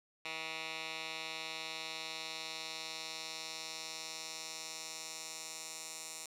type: tone with band-pass filter sweep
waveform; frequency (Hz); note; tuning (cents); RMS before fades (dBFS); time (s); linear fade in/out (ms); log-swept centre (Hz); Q
10% pulse; 160; D#3; +49; -44; 0.25-6.26; 2; 2900 to 7500; 1.7
effects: none